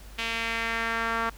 sawtooth tone with band-pass filter sweep, 228.2 Hz, A#3, 37 cents flat, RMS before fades -29 dBFS, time 0.18-1.3 s, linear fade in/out 10 ms, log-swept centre 2800 to 1300 Hz, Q 2.1, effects added 50 Hz sine -44 dBFS peak until 1.37 s + pink hiss -51 dBFS RMS until 1.37 s

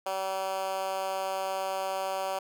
10% pulse tone with high-pass filter, 191.3 Hz, G3, 42 cents flat, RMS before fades -32 dBFS, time 0.06-2.39 s, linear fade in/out 5 ms, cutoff 630 Hz, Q 2.4, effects none

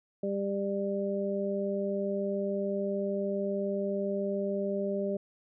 harmonic tone, 198.5 Hz, G3, 22 cents sharp, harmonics 1 / 2 / 3, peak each -33 / -33 / -33 dBFS, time 0.23-5.17 s, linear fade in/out 5 ms, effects none

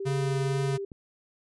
sine tone with pitch glide, 392 to 395.6 Hz, G4 to G4, 0 to +16 cents, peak -31 dBFS, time 0-0.85 s, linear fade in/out 5 ms, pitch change +16 cents, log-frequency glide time 0.21-0.65 s
square tone with vibrato, 138.59 Hz, C#3, in tune, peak -27 dBFS, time 0.05-0.78 s, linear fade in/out 20 ms, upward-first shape triangle, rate 2.2 Hz, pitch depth 10 cents each way
click, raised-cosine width 3 ms, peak -31 dBFS, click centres 0.918 s
effects resampled to 24000 Hz

